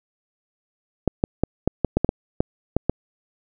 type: clicks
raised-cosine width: 2 ms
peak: -4 dBFS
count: 11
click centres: 1.077 / 1.239 / 1.436 / 1.676 / 1.847 / 1.97 / 2.046 / 2.091 / 2.405 / 2.766 / 2.896 s
effects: none